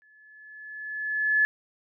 sine tone with exponential growth, 1719 Hz, A6, 41 cents flat, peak -17 dBFS, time 0.02-1.45 s, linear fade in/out 0 ms, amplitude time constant 310 ms, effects none

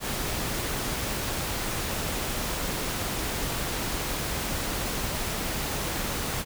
pink noise, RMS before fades -30 dBFS, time 0-6.45 s, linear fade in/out 50 ms, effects none

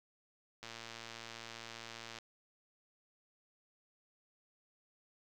click train, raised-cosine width 0.2 ms, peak -29 dBFS, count 180, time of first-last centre 0.63-2.187 s, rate 115 Hz, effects 10-bit

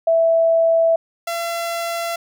sine / sawtooth tone pair in turn, 659.3 / 678.2 Hz, E5 / E5, 0 / +49 cents, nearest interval unison, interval 49 cents, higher second, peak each -12 / -18 dBFS, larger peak first, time 0.07-0.96 / 1.27-2.16 s, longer neither, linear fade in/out 5 ms, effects none

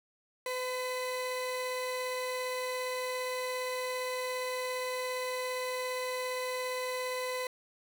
30% pulse tone pair together, 507.1 / 2011 Hz, B4 / B6, +46 / +31 cents, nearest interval 2 octaves, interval 2385 cents, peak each -31 / -38 dBFS, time 0.46-7.47 s, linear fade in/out 2 ms, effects none

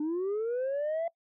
sine linear sweep, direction up, 293.7 to 680 Hz, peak -26 dBFS, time 0-1.08 s, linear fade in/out 5 ms, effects noise-tail reverb RT60 0.1 s tail -22 dB re dry + tanh soft clip ceiling -27 dBFS

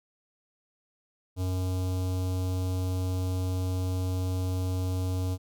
square tone with notch filter, 92.3 Hz, F#2, 4 cents flat, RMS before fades -29 dBFS, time 1.36-5.38 s, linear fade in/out 50 ms, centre 1800 Hz, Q 0.54, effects none

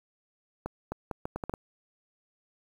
accelerating click train, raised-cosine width 1 ms, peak -19 dBFS, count 8, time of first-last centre 0.66-1.538 s, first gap 260 ms, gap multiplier 0.74, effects 8-bit

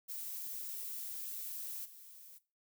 violet noise with level steps, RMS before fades -43 / -55 dBFS, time 0.08-2.39 s, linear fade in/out 20 ms, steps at 1.84 s, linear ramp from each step 20 ms, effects noise-tail reverb RT60 0.3 s tail -17 dB re dry

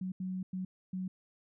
sine tone bursts at uneven times, 185.8 Hz, F#3, 7 cents sharp, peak -34 dBFS, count 4, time 0.01-0.12 / 0.2-0.43 / 0.53-0.65 / 0.93-1.08 s, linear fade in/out 5 ms, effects none

